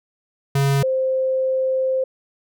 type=tone pair in turn; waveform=square / sine; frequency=138.59 / 523.2 Hz; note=C#3 / C5; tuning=0 / 0 cents; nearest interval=octave + major seventh; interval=2300 cents; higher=second; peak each=-16 / -17 dBFS; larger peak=first; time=0.55-0.83 / 0.83-2.04 s; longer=second; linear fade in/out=5 ms; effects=none